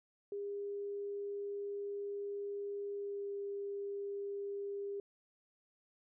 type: tone with pitch glide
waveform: sine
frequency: 404.3 to 401.5 Hz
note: G#4 to G4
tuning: -46 to +41 cents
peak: -38 dBFS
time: 0.32-5 s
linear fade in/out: 2 ms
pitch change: -13 cents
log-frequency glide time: 2.94-3.31 s
effects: none